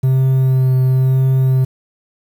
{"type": "tone with vibrato", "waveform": "triangle", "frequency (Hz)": 130.81, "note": "C3", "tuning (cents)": 0, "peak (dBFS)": -8, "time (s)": [0.03, 1.65], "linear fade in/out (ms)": 10, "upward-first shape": "triangle", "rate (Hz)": 1, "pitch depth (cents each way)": 20, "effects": ["7-bit"]}